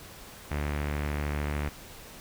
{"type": "tone with low-pass filter", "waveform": "sawtooth", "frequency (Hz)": 73.42, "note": "D2", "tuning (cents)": 0, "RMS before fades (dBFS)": -31, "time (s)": [0.51, 1.69], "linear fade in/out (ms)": 5, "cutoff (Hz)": 2200, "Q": 2.2, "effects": ["pink hiss -47 dBFS RMS until 2.2 s"]}